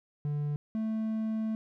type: tone pair in turn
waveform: triangle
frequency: 146.83 / 220 Hz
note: D3 / A3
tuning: 0 / 0 cents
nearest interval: perfect fifth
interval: 700 cents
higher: second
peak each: -27 dBFS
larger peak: neither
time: 0.25-0.56 / 0.75-1.55 s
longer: second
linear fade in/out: 0 ms
effects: none